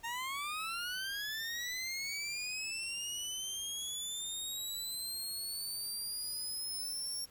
20% pulse linear sweep, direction up, 910 to 5540 Hz, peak -32 dBFS, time 0.03-7.26 s, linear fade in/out 20 ms, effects pink hiss -62 dBFS RMS until 7.3 s

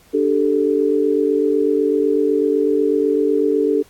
sine chord, D suspended fourth, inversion none, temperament equal, 293.7 / 392 / 440 Hz, D4 / G4 / A4, 0 / 0 / 0 cents, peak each -19 / -19 / -17 dBFS, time 0.13-3.83 s, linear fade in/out 20 ms, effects pink hiss -51 dBFS RMS until 3.89 s + AAC 64 kbps

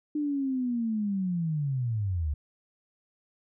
sine linear sweep, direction down, 302 to 69.5 Hz, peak -26 dBFS, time 0.15-2.34 s, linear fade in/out 5 ms, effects none

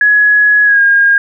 sine tone with pitch glide, 1682 to 1621.9 Hz, G#6 to G#6, +22 to -41 cents, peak -5 dBFS, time 0.01-1.18 s, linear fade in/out 2 ms, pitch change -63 cents, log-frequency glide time 0.64-0.81 s, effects none

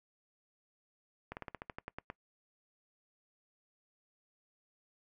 slowing click train, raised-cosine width 0.5 ms, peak -26 dBFS, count 11, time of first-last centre 1.32-2.101 s, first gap 49 ms, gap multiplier 1.1, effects noise-tail reverb RT60 0.1 s tail -23 dB re dry

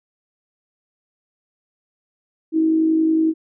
sine tone with amplitude modulation, 319.9 Hz, D#4, 48 cents sharp, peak -12 dBFS, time 2.52-3.34 s, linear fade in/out 50 ms, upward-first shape sine, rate 50.9 Hz, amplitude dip 40%, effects none

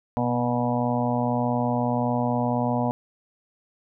harmonic tone with a mistuned harmonic, 121.6 Hz, B2, 26 cents flat, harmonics 1 / 2 / 4 / 5 / 6 / 7 / 8, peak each -28 / -25 / -32 / -30 / -30 / -32 / -32 dBFS, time 0.17-2.91 s, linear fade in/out 0 ms, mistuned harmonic 1, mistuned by +41 cents, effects none

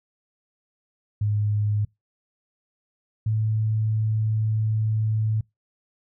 sine tone pair in turn, 104.6 / 109.12 Hz, G#2 / A2, +13 / -14 cents, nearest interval minor second, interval 73 cents, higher second, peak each -20 dBFS, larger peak neither, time 1.21-1.85 / 3.26-5.41 s, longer second, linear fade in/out 5 ms, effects noise-tail reverb RT60 0.2 s tail -26 dB re dry

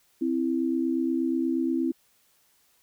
sine tone pair together, 261.6 / 330 Hz, C4 / E4, 0 / +2 cents, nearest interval major third, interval 402 cents, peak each -26 dBFS, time 0.21-1.92 s, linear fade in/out 10 ms, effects white hiss -65 dBFS RMS until 2.82 s

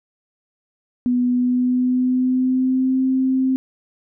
sine tone with pitch glide, 246.9 to 261.6 Hz, B3 to C4, 0 to 0 cents, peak -15 dBFS, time 1.06-3.56 s, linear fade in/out 0 ms, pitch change +100 cents, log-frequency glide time 1.29-3.02 s, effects none

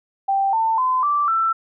sine tone with pitch steps, 784 / 895.4 / 1022.6 / 1167.9 / 1333.8 Hz, G5 / A5 / C6 / D6 / E6, 0 / +30 / -40 / -10 / +20 cents, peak -16 dBFS, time 0.28-1.53 s, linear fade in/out 10 ms, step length 250 ms, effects none

